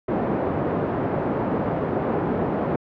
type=band-pass noise; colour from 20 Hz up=white; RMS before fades=-24 dBFS; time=0.08-2.76 s; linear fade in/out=5 ms; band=110 to 540 Hz; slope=12 dB/octave; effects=low-pass 2000 Hz 12 dB/octave